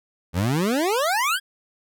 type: exponential sweep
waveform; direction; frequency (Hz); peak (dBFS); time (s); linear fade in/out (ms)
25% pulse; up; 80.3 to 1676; -16; 0.33-1.4; 50
effects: none